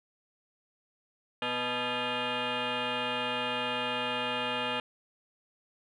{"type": "tone with frequency modulation", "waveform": "sine", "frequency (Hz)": 987.8, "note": "B5", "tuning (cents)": 0, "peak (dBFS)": -28, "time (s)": [1.42, 4.8], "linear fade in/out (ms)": 2, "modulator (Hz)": 370, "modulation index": 6.1, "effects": ["tanh soft clip ceiling -25 dBFS"]}